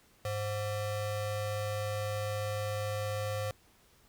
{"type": "ring-modulated tone", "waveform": "square", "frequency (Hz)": 314.3, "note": "D#4", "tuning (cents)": 18, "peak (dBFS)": -30, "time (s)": [0.25, 3.51], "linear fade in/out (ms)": 2, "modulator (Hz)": 212, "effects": ["pink hiss -64 dBFS RMS until 4.08 s"]}